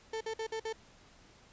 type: tone bursts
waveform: 35% pulse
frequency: 444.3 Hz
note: A4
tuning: 17 cents sharp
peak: -33 dBFS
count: 5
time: 0.13-0.728 s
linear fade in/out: 5 ms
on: 78 ms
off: 52 ms
effects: pink hiss -60 dBFS RMS until 1.52 s + resampled to 16000 Hz